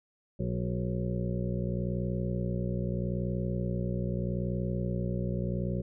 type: harmonic tone with a mistuned harmonic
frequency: 60.8 Hz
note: B1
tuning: 26 cents flat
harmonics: 1 / 2 / 3 / 4 / 6 / 7 / 8 / 9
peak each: -37 / -33 / -33 / -43 / -40 / -46 / -45 / -41 dBFS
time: 0.39-5.82 s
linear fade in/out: 10 ms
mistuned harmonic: 7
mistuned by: -36 cents
effects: none